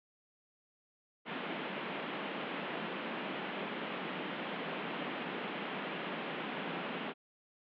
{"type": "band-pass noise", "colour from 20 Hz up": "pink", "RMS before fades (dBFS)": -40, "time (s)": [1.25, 7.14], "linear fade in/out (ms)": 50, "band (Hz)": [170, 3300], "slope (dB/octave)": 48, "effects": []}